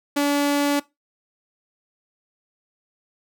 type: tone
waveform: sawtooth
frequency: 286.9 Hz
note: D4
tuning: 40 cents flat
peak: -14 dBFS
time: 0.16-0.8 s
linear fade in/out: 10 ms
effects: noise-tail reverb RT60 0.2 s tail -20 dB re dry